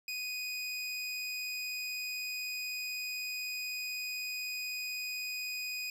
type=tone; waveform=25% pulse; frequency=2489 Hz; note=D#7; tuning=in tune; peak=-32 dBFS; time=0.08-5.9 s; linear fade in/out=2 ms; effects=none